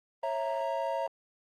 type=chord; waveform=triangle; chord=A# diminished; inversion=first; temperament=equal with one note detuned; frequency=547 / 659.3 / 932.3 Hz; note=C#5 / E5 / A#5; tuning=-23 / 0 / 0 cents; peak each=-32 dBFS; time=0.23-1.07 s; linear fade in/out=5 ms; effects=Opus 24 kbps